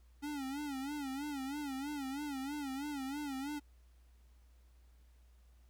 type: tone with vibrato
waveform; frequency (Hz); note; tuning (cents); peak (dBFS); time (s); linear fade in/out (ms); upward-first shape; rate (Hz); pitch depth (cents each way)
square; 280; C#4; +18; -39; 0.22-3.6; 20; sine; 3.1; 110
effects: added 60 Hz sine -60 dBFS peak until 5.69 s + pink hiss -75 dBFS RMS until 5.69 s